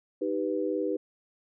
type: chord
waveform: sine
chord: Eb augmented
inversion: none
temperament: equal with one note detuned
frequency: 311.1 / 390.2 / 493.9 Hz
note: Eb4 / G4 / B4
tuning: 0 / -8 / 0 cents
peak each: -31 / -31 / -31 dBFS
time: 0.21-0.97 s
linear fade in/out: 10 ms
effects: none